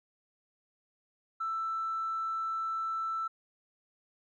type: tone with tanh clipping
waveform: triangle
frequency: 1326 Hz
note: E6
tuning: 10 cents sharp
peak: -31 dBFS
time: 1.4-3.28 s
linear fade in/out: 10 ms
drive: 4 dB
effects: none